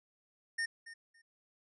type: tone with echo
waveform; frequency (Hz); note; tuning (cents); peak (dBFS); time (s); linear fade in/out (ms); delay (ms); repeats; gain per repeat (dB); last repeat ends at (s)
square; 1829; A#6; -33; -33; 0.58-0.66; 10; 280; 2; -15; 1.22
effects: resampled to 24000 Hz